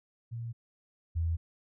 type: tone pair in turn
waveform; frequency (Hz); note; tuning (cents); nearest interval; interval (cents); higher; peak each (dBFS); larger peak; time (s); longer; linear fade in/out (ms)
sine; 116.54 / 82.81; A#2 / E2; 0 / +8; tritone; 592; first; -35 / -27; second; 0.31-0.53 / 1.15-1.37; neither; 20
effects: none